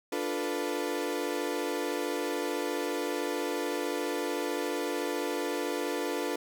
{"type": "chord", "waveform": "35% pulse", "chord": "B half-diminished seventh", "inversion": "first", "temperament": "equal", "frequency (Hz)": [293.7, 349.2, 440, 493.9], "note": ["D4", "F4", "A4", "B4"], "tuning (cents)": [0, 0, 0, 0], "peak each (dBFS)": -34, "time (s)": [0.12, 6.36], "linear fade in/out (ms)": 5, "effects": []}